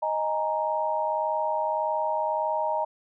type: chord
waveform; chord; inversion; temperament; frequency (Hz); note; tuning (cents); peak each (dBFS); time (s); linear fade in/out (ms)
sine; D# suspended fourth; none; equal; 622.3 / 830.6 / 932.3; D#5 / G#5 / A#5; 0 / 0 / 0; -28 / -31 / -27; 0.02-2.85; 10
effects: none